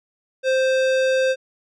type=tone; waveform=square; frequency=523.3 Hz; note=C5; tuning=in tune; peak=-17 dBFS; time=0.43-1.36 s; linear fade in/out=50 ms; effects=low-pass 5000 Hz 12 dB/octave